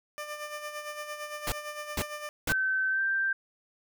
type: tone with tremolo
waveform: 15% pulse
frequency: 597 Hz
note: D5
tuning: 28 cents sharp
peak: -28 dBFS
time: 0.18-2.29 s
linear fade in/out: 0 ms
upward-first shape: sine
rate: 8.8 Hz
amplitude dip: 55%
type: noise bursts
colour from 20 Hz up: pink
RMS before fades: -30 dBFS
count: 3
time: 1.47-2.523 s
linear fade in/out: 2 ms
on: 51 ms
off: 450 ms
type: tone with pitch glide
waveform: sine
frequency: 1537 to 1572 Hz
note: G6 to G6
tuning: -35 to +4 cents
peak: -25 dBFS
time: 2.49-3.33 s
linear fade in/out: 5 ms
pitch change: +39 cents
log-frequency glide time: 2.9-3.02 s
effects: none